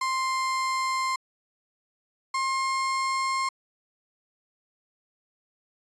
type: tone pair in turn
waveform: 35% pulse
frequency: 1050 / 1064.7 Hz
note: C6 / C6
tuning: +6 / +30 cents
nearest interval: unison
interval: 24 cents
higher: second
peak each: -23 dBFS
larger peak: neither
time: 0.01-1.16 / 2.34-3.49 s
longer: neither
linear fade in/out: 5 ms
effects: resampled to 22050 Hz